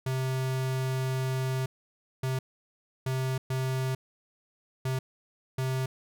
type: tone bursts at uneven times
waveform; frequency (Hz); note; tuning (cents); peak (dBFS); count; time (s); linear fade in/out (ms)
square; 130.81; C3; 0; -28; 6; 0.06-1.66 / 2.23-2.39 / 3.06-3.38 / 3.5-3.95 / 4.85-4.99 / 5.58-5.86; 5
effects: none